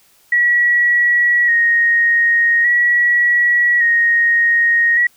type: tone with vibrato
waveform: sine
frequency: 1898 Hz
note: A#6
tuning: 31 cents sharp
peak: -10 dBFS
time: 0.32-5.07 s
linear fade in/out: 5 ms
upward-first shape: square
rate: 0.43 Hz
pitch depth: 27 cents each way
effects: white hiss -53 dBFS RMS until 5.16 s